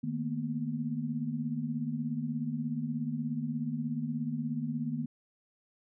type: tone cluster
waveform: sine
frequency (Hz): 152.7 / 225.1 / 241.8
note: D#3 / A3 / B3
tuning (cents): -32 / +40 / -36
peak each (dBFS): -36 / -37 / -34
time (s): 0.03-5.06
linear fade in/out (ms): 10
effects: none